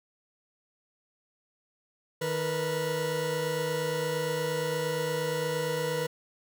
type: tone cluster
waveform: 40% pulse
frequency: 156.2 / 461.5 / 490.1 Hz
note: D#3 / A#4 / B4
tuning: +7 / -17 / -13 cents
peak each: -34 / -35 / -29 dBFS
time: 2.21-6.07 s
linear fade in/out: 10 ms
effects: none